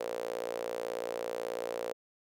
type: tone with high-pass filter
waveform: sawtooth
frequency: 58.27 Hz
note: A#1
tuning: in tune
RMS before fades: -37 dBFS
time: 0-1.93 s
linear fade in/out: 5 ms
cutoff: 500 Hz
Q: 6.4
effects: none